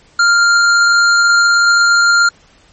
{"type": "tone", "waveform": "square", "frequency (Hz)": 1396.9, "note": "F6", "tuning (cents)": 0, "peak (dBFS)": -8, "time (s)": [0.19, 2.29], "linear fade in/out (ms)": 5, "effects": ["pink hiss -48 dBFS RMS until 2.72 s", "MP3 32 kbps"]}